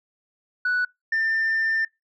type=tone pair in turn; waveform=sine; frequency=1480 / 1792.7 Hz; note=F#6 / A6; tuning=0 / +32 cents; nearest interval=minor third; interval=332 cents; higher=second; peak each=-18 dBFS; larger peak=neither; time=0.65-0.85 / 1.12-1.85 s; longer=second; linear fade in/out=5 ms; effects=noise-tail reverb RT60 0.2 s tail -26 dB re dry + tanh soft clip ceiling -18 dBFS